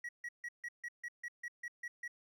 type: tone bursts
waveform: triangle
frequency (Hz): 1918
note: A#6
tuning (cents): +49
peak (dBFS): -38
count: 11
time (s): 0.04-2.079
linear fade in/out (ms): 5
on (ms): 49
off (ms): 150
effects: none